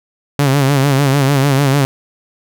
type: tone with vibrato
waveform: sawtooth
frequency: 138.59 Hz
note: C#3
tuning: in tune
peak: -6 dBFS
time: 0.39-1.85 s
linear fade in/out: 0 ms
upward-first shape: sine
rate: 6.7 Hz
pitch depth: 81 cents each way
effects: none